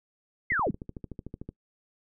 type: linear sweep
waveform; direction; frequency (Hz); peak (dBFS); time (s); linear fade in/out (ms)
sine; down; 2145 to 104.6; -24; 0.5-0.71; 5
type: click train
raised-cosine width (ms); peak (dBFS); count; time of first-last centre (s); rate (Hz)
3; -25; 14; 0.52-1.49; 13.4
effects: noise-tail reverb RT60 0.1 s tail -22 dB re dry